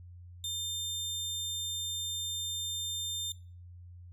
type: tone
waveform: sawtooth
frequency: 3600 Hz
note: A7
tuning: 39 cents sharp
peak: -31 dBFS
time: 0.44-3.32 s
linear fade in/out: 2 ms
effects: noise-tail reverb RT60 0.4 s tail -20 dB re dry + added 88 Hz sine -47 dBFS peak until 4.12 s